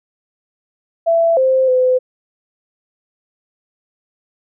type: tone with pitch steps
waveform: sine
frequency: 667 / 523 / 509 Hz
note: E5 / C5 / C5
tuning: +20 / -1 / -48 cents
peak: -10 dBFS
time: 1.06-1.99 s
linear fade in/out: 20 ms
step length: 310 ms
effects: none